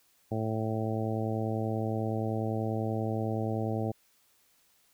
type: harmonic tone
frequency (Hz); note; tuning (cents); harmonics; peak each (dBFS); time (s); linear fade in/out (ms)
110.4; A2; +6; 1 / 2 / 3 / 4 / 5 / 6 / 7; -32 / -35 / -37 / -38 / -39 / -40 / -40; 0.31-3.92; 10
effects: white hiss -67 dBFS RMS until 4.93 s